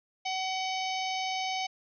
harmonic tone with a mistuned harmonic, 754 Hz, F#5, 32 cents sharp, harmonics 1 / 3 / 4 / 5 / 6 / 7 / 8, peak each -32 / -37 / -39 / -42 / -44 / -42 / -44 dBFS, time 0.25-1.67 s, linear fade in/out 10 ms, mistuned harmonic 8, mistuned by +44 cents, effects none

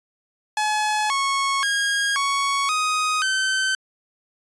sawtooth tone with pitch steps, 851 / 1100 / 1631 / 1113 / 1251 / 1539 Hz, G#5 / C#6 / G#6 / C#6 / D#6 / G6, +42 / -14 / -32 / +7 / +9 / -32 cents, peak -16 dBFS, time 0.57-3.75 s, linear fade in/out 2 ms, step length 530 ms, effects resampled to 22050 Hz

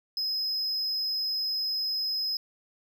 triangle tone, 5090 Hz, D#8, 39 cents sharp, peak -26 dBFS, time 0.17-2.37 s, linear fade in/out 2 ms, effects none

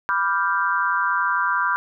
sine chord, G dominant seventh, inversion first, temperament equal, 987.8 / 1174.7 / 1396.9 / 1568 Hz, B5 / D6 / F6 / G6, 0 / 0 / 0 / 0 cents, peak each -24 dBFS, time 0.09-1.76 s, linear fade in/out 0 ms, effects none

